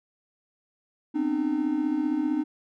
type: tone cluster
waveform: triangle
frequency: 253.4 / 268.6 / 304.3 Hz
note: B3 / C4 / D#4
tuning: +45 / +46 / -38 cents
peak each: -30 / -28 / -23 dBFS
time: 1.14-2.44 s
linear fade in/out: 20 ms
effects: none